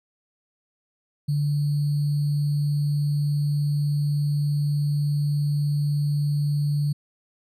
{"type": "tone with sample-and-hold", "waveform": "sine", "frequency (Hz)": 146.1, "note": "D3", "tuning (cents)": -9, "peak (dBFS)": -20, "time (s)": [1.28, 6.93], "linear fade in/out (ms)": 10, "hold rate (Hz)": 4410, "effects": ["resampled to 32000 Hz"]}